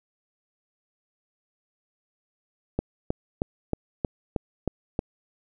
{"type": "click train", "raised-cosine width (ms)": 2, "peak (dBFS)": -11, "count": 8, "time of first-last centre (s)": [2.79, 4.991], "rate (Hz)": 3.18, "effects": []}